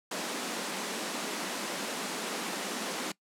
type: high-pass noise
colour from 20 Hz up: pink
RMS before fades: -35 dBFS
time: 0.11-3.12 s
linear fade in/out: 5 ms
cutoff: 190 Hz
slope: 48 dB/octave
effects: noise-tail reverb RT60 0.1 s tail -21 dB re dry + low-pass 10000 Hz 12 dB/octave